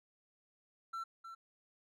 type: tone with echo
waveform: triangle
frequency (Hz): 1345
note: E6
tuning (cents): +34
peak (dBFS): -37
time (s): 0.93-1.04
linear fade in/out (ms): 10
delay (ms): 310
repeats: 1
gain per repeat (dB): -8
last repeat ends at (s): 1.35
effects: none